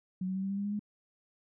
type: tone with pitch steps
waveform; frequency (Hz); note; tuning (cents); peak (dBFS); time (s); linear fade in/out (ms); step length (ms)
sine; 185 / 188.13 / 191.3 / 194.53 / 197.82 / 201.2 / 204.6 / 208; F#3 / F#3 / G3 / G3 / G3 / G3 / G#3 / G#3; 0 / +29 / -42 / -13 / +16 / +45 / -26 / +3; -31; 0.21-0.794; 5; 73
effects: none